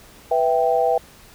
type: chord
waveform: sine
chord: E minor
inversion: second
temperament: equal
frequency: 493.9 / 659.3 / 784 Hz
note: B4 / E5 / G5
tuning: 0 / 0 / 0 cents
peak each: -20 dBFS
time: 0.31-0.98 s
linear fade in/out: 5 ms
effects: pink hiss -47 dBFS RMS until 1.34 s